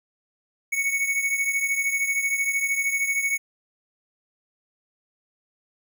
square beating tone pair, 2217 / 2230 Hz, C#7 / C#7, 0 / +10 cents, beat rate 13 Hz, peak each -24 / -29 dBFS, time 0.72-3.38 s, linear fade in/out 10 ms, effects none

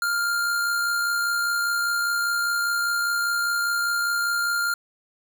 square tone with amplitude modulation, 1401 Hz, F6, 5 cents sharp, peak -21 dBFS, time 0.02-4.74 s, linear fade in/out 2 ms, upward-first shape sine, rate 65 Hz, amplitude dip 30%, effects none

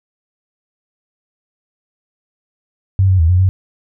sine tone with pitch steps, 95.9 / 93.7 / 80.9 / 90.2 / 94.1 Hz, G2 / F#2 / E2 / F#2 / F#2, -37 / +22 / -32 / -44 / +30 cents, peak -8 dBFS, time 2.99-3.49 s, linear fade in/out 0 ms, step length 100 ms, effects none

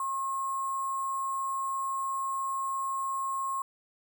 sine tone with sample-and-hold, 1077 Hz, C6, 50 cents sharp, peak -29 dBFS, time 0-3.62 s, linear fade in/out 2 ms, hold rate 8820 Hz, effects none

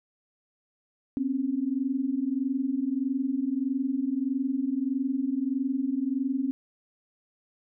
sine tone pair together, 253.5 / 275.1 Hz, B3 / C#4, +45 / -13 cents, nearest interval minor second, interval 142 cents, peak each -29 / -27 dBFS, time 1.17-6.51 s, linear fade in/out 0 ms, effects none

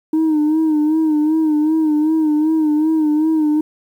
sine tone with vibrato, 309.6 Hz, D#4, 9 cents flat, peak -10 dBFS, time 0.13-3.61 s, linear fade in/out 5 ms, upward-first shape sine, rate 2.6 Hz, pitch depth 59 cents each way, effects tanh soft clip ceiling -11 dBFS + 8-bit

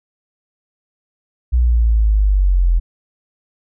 sine linear sweep, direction down, 61.74 to 41.55 Hz, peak -10 dBFS, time 1.52-2.8 s, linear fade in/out 20 ms, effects none

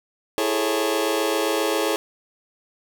sawtooth chord, A major seventh, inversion second, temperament just, 330 / 412.5 / 440 / 550 Hz, E4 / G#4 / A4 / C#5, +2 / -12 / 0 / -14 cents, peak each -22 dBFS, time 0.38-1.96 s, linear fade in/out 0 ms, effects none

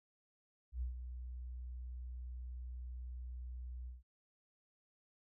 sine tone with ADSR envelope, 61.74 Hz, B1, in tune, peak -35 dBFS, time 0.72-4.03 s, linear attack 94 ms, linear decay 120 ms, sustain -8 dB, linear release 160 ms, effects none

